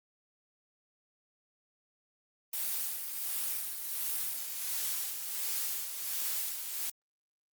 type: noise with tremolo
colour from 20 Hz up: blue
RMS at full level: -33 dBFS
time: 2.53-6.9 s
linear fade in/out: 5 ms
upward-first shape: sine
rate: 1.4 Hz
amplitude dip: 50%
effects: Opus 32 kbps